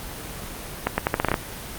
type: accelerating click train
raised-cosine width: 0.5 ms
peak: -4 dBFS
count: 9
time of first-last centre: 0.87-1.342 s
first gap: 110 ms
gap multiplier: 0.81
effects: pink hiss -35 dBFS RMS until 1.78 s + Opus 24 kbps